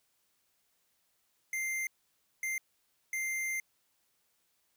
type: tone bursts at uneven times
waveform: square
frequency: 2093 Hz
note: C7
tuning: in tune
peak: -33 dBFS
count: 3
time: 1.53-1.87 / 2.43-2.58 / 3.13-3.6 s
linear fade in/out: 2 ms
effects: white hiss -75 dBFS RMS until 4.76 s